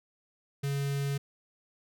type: tone with notch filter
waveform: square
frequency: 140 Hz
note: C#3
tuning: 18 cents sharp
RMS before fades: -31 dBFS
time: 0.63-1.18 s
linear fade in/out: 10 ms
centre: 880 Hz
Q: 1
effects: none